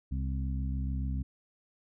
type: harmonic tone with a mistuned harmonic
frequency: 66.9 Hz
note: C2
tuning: 39 cents sharp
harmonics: 1 / 2 / 3 / 4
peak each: -31 / -37 / -41 / -43 dBFS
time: 0.11-1.23 s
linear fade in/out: 10 ms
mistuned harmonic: 4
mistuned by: -33 cents
effects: none